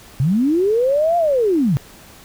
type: linear two-way sweep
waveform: sine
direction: up then down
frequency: 121.1 to 704 to 121.1 Hz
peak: -13 dBFS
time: 0.2-1.77 s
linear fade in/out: 0 ms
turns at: 1.17 s
effects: pink hiss -43 dBFS RMS until 2.24 s